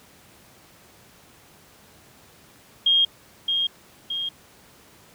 sine tone with echo, 3237 Hz, G#7, 45 cents flat, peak -15 dBFS, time 2.86-3.05 s, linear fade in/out 5 ms, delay 620 ms, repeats 2, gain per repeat -5 dB, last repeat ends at 4.29 s, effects pink hiss -52 dBFS RMS until 5.14 s + high-pass 80 Hz 12 dB/octave

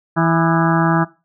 harmonic tone with a mistuned harmonic, 164.81 Hz, E3, in tune, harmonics 1 / 2 / 4 / 5 / 6 / 7 / 8 / 9 / 10, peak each -16 / -19 / -22 / -23 / -24 / -24 / -25 / -26 / -26 dBFS, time 0.16-1.05 s, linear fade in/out 20 ms, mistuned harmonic 7, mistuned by +70 cents, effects noise-tail reverb RT60 0.3 s tail -20 dB re dry

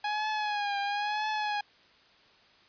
sawtooth tone with vibrato, 830.6 Hz, G#5, in tune, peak -25 dBFS, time 0.04-1.61 s, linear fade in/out 5 ms, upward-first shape triangle, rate 1 Hz, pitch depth 66 cents each way, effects white hiss -60 dBFS RMS until 2.68 s + resampled to 11025 Hz

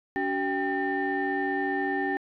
sine tone cluster, 284.9 / 379.7 / 791 / 1805 Hz, C#4 / F#4 / G5 / A6, +48 / +45 / +15 / +44 cents, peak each -30 dBFS, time 0.16-2.17 s, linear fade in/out 0 ms, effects tanh soft clip ceiling -18 dBFS

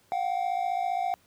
triangle tone pair together, 711 / 766.1 Hz, F5 / G5, +31 / -40 cents, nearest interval minor second, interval 129 cents, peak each -27 dBFS, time 0.12-1.14 s, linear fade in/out 0 ms, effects pink hiss -63 dBFS RMS until 1.26 s + high-pass 80 Hz 12 dB/octave

